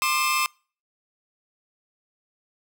sawtooth tone cluster, 1055 / 1201 / 2621 Hz, C6 / D6 / E7, +14 / +38 / -11 cents, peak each -22 dBFS, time 0.02-0.46 s, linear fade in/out 0 ms, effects noise-tail reverb RT60 0.4 s tail -26 dB re dry

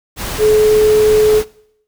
sine tone in noise, 428.1 Hz, A4, 47 cents flat, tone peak -7 dBFS, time 0.38-1.43 s, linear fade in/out 50 ms, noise pink, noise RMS -23 dBFS, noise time 0.16-1.45 s, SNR +13 dB, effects noise-tail reverb RT60 0.7 s tail -21 dB re dry

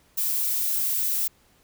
violet noise, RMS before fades -25 dBFS, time 0.17-1.28 s, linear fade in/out 10 ms, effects pink hiss -61 dBFS RMS until 1.63 s

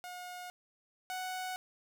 sawtooth tone pair in turn, 720 / 741.1 Hz, F#5 / F#5, -47 / +3 cents, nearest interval minor second, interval 50 cents, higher second, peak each -39 / -33 dBFS, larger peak second, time 0.04-0.5 / 1.1-1.56 s, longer neither, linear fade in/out 0 ms, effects none

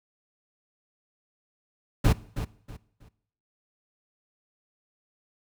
brown noise with echo, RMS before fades -19 dBFS, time 2.04-2.13 s, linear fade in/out 10 ms, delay 320 ms, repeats 3, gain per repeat -11 dB, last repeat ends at 3.09 s, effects noise-tail reverb RT60 0.7 s tail -20 dB re dry

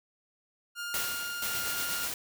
sawtooth tone, 1410 Hz, F6, 16 cents sharp, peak -31 dBFS, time 0.75-2.09 s, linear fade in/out 50 ms
white noise with exponential decay, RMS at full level -31 dBFS, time 0.94-2.14 s, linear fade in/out 1 ms, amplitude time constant 260 ms
white noise with tremolo, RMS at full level -33 dBFS, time 1.42-2.14 s, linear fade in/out 2 ms, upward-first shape sine, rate 8.3 Hz, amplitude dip 30%
effects none

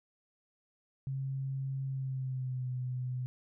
sine tone with pitch glide, 134.7 to 126.41 Hz, C#3 to B2, -49 to +41 cents, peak -33 dBFS, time 1.07-3.26 s, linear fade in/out 0 ms, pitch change -110 cents, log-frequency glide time 1.86-2.7 s, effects none

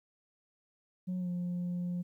sine tone with pitch glide, 182.6 to 176.89 Hz, F#3 to F3, -23 to +22 cents, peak -30 dBFS, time 1.07-2.03 s, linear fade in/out 20 ms, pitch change -55 cents, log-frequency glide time 1.19-1.29 s, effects tanh soft clip ceiling -31 dBFS + 12-bit

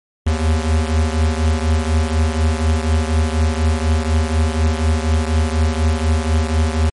square beating tone pair, 77.5 / 81.6 Hz, D#2 / E2, -6 / -17 cents, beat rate 4.1 Hz, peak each -16 / -20 dBFS, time 0.26-6.9 s, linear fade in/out 10 ms, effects MP3 48 kbps

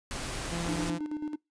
pink noise, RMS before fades -36 dBFS, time 0.11-0.9 s, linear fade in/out 0 ms
sawtooth tone, 170 Hz, F3, 46 cents flat, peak -29 dBFS, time 0.51-0.99 s, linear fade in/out 20 ms
triangle tone with tremolo, 301.7 Hz, D4, 47 cents sharp, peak -28 dBFS, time 0.68-1.36 s, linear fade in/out 10 ms, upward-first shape square, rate 9.2 Hz, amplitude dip 60%
effects noise-tail reverb RT60 0.2 s tail -25 dB re dry + resampled to 22050 Hz

